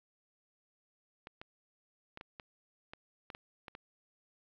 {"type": "clicks", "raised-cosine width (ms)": 0.3, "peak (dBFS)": -29, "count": 10, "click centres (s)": [1.271, 1.415, 2.174, 2.211, 2.398, 2.935, 3.302, 3.349, 3.682, 3.751], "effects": ["low-pass 4000 Hz 12 dB/octave", "11-bit"]}